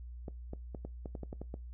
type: clicks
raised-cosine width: 2 ms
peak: -28 dBFS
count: 10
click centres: 0.282 / 0.534 / 0.748 / 0.85 / 1.058 / 1.152 / 1.233 / 1.329 / 1.416 / 1.541 s
effects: noise-tail reverb RT60 0.2 s tail -21 dB re dry + added 60 Hz sine -43 dBFS peak until 1.73 s